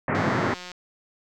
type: band-pass noise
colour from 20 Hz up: pink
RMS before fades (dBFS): -24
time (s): 0.08-0.54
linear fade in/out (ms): 2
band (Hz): 100 to 2100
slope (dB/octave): 48
type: click train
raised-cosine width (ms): 0.2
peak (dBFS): -21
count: 103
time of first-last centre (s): 0.15-0.717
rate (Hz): 180
effects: none